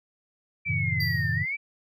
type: exponential two-way sweep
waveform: sine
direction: down then up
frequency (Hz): 2349 to 1766 to 2349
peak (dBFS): -27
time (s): 0.65-1.57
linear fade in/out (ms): 20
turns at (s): 1.32
type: chord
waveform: sine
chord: F# diminished seventh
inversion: none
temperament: just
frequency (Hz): 92.5 / 111 / 133.2 / 159.84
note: F#2 / A2 / C3 / Eb3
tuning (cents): 0 / +16 / +31 / +47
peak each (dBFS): -31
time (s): 0.66-1.46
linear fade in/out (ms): 50
type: tone with exponential decay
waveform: square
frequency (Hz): 4710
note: D8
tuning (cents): +4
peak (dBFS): -28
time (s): 1-1.56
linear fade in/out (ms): 5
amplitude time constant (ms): 120
effects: none